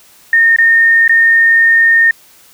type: tone with dropouts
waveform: sine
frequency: 1831 Hz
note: A#6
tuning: 32 cents flat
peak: -5 dBFS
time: 0.33-2.11 s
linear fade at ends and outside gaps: 2 ms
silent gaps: 0.563-0.585 / 1.079-1.094 s
effects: white hiss -44 dBFS RMS until 2.53 s